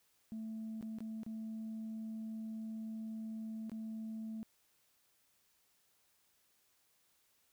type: tone with dropouts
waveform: sine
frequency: 220.9 Hz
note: A3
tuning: 7 cents sharp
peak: -39 dBFS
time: 0.32-4.43 s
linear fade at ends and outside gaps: 0 ms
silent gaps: 0.811-0.826 / 0.986-1.005 / 1.233-1.264 / 3.696-3.717 s
effects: tanh soft clip ceiling -38 dBFS + white hiss -74 dBFS RMS until 7.52 s